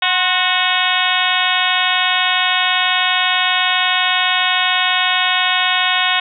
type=harmonic tone with a mistuned harmonic; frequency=367.8 Hz; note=F#4; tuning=10 cents flat; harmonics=2 / 3 / 4 / 5 / 6 / 7 / 8 / 9 / 10; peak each=-22 / -22 / -22 / -22 / -22 / -22 / -22 / -22 / -22 dBFS; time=0.02-6.2 s; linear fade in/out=5 ms; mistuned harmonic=3; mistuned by=-53 cents; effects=none